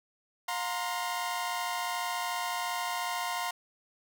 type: chord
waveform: sawtooth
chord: F suspended fourth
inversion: none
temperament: equal with one note detuned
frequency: 711.9 / 932.3 / 1046.5 Hz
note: F5 / Bb5 / C6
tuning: +33 / 0 / 0 cents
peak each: -32 dBFS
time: 0.48-3.51 s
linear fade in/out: 5 ms
effects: none